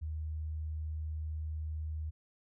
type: tone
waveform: sine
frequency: 77.78 Hz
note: D#2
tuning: in tune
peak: -35 dBFS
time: 0.01-2.11 s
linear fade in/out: 20 ms
effects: none